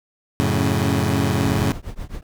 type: chord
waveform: 20% pulse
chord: F# minor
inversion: none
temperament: equal with one note detuned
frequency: 91.17 / 110 / 138.59 Hz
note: F#2 / A2 / C#3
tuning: -25 / 0 / 0 cents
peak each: -17 dBFS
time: 0.4-1.72 s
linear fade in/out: 0 ms
type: noise with tremolo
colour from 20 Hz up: brown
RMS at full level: -27 dBFS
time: 1.46-2.23 s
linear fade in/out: 2 ms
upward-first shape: triangle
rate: 7.6 Hz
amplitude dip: 100%
effects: none